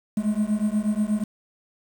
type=beating tone pair; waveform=triangle; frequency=207.7 / 216 Hz; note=G#3 / A3; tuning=0 / -32 cents; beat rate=8.3 Hz; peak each=-22 dBFS; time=0.17-1.24 s; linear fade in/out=5 ms; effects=7-bit